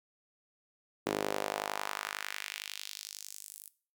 sawtooth tone with high-pass filter sweep, 51 Hz, G#1, 31 cents flat, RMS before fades -39 dBFS, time 1.06-3.69 s, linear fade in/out 10 ms, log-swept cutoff 340 to 11000 Hz, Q 1.5, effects noise-tail reverb RT60 0.4 s tail -18 dB re dry

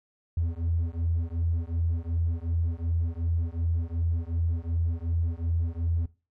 triangle beating tone pair, 82.41 / 85.11 Hz, E2 / F2, 0 / -44 cents, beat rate 2.7 Hz, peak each -25 dBFS, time 0.37-6.06 s, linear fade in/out 5 ms, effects noise-tail reverb RT60 0.3 s tail -19 dB re dry + tanh soft clip ceiling -20 dBFS

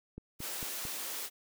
click train, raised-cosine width 3 ms, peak -30 dBFS, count 4, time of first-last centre 0.18-0.853 s, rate 4.46 Hz
white high-pass noise, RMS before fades -39 dBFS, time 0.39-1.3 s, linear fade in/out 50 ms, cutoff 250 Hz, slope 24 dB/octave
effects none

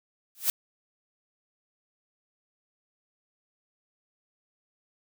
blue noise with exponential growth, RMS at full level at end -20 dBFS, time 0.35-0.5 s, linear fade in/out 0 ms, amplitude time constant 31 ms, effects none

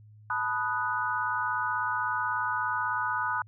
sine chord, B dominant seventh, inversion third, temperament equal with one note detuned, 871.4 / 987.8 / 1244.5 / 1480 Hz, A5 / B5 / D#6 / F#6, -17 / 0 / 0 / 0 cents, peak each -35 / -32 / -32 / -31 dBFS, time 0.3-3.42 s, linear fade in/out 2 ms, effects added 106 Hz sine -50 dBFS peak until 3.47 s

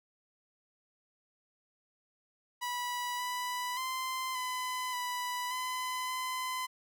sawtooth tone with pitch steps, 979 / 990 / 1037 / 1010 / 988 / 1014 / 1021 Hz, B5 / B5 / C6 / B5 / B5 / B5 / C6, -15 / +4 / -16 / +39 / 0 / +45 / -43 cents, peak -30 dBFS, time 2.61-6.67 s, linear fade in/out 20 ms, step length 580 ms, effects none

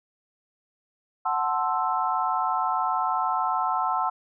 sine chord, F# half-diminished seventh, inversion none, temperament equal, 740 / 880 / 1046.5 / 1318.5 Hz, F#5 / A5 / C6 / E6, 0 / 0 / 0 / 0 cents, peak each -28 dBFS, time 1.25-4.1 s, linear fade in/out 10 ms, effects none

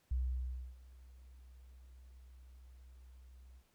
sine tone with ADSR envelope, 63 Hz, B1, 35 cents sharp, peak -31 dBFS, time 0.11-3.64 s, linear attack 6 ms, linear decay 640 ms, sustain -23 dB, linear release 71 ms, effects pink hiss -74 dBFS RMS until 3.74 s

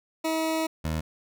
20% pulse tone pair in turn, 320.4 / 79.16 Hz, E4 / D#2, -49 / +30 cents, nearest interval 2 octaves, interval 2421 cents, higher first, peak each -20 / -22 dBFS, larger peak first, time 0.24-0.67 / 0.84-1.01 s, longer first, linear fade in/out 10 ms, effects none

